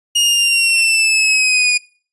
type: linear sweep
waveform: sawtooth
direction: down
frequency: 2864 to 2447 Hz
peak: -8 dBFS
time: 0.15-1.78 s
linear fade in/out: 10 ms
effects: noise-tail reverb RT60 0.4 s tail -22 dB re dry + resampled to 24000 Hz